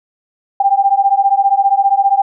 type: beating tone pair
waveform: sine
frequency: 784 / 799 Hz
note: G5 / G5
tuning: 0 / +33 cents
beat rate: 15 Hz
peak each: -12 dBFS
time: 0.6-2.22 s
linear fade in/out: 5 ms
effects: none